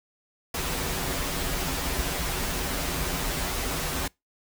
pink noise with comb filter, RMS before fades -29 dBFS, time 0.54-4.08 s, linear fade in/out 5 ms, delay 9.4 ms, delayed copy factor -0.9, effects noise-tail reverb RT60 0.2 s tail -25 dB re dry

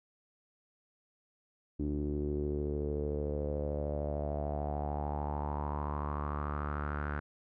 sawtooth tone with low-pass filter sweep, 73.42 Hz, D2, in tune, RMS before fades -35 dBFS, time 1.79-7.2 s, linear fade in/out 10 ms, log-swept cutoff 310 to 1500 Hz, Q 5.7, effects none

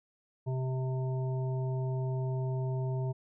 harmonic tone, 130 Hz, C3, 11 cents flat, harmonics 1 / 3 / 5 / 7, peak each -30 / -40 / -44 / -47 dBFS, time 0.46-3.13 s, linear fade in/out 20 ms, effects none

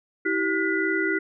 sine tone cluster, 323.3 / 386.4 / 1441 / 1989 Hz, E4 / G4 / F#6 / B6, -34 / -25 / -46 / +12 cents, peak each -27 dBFS, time 0.25-1.19 s, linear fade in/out 10 ms, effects none

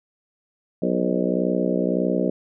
harmonic tone with a mistuned harmonic, 61.74 Hz, B1, in tune, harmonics 3 / 4 / 5 / 6 / 7 / 8 / 9 / 10, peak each -25 / -26 / -27 / -28 / -28 / -29 / -30 / -30 dBFS, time 0.82-2.3 s, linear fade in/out 5 ms, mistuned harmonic 8, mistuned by +33 cents, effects none

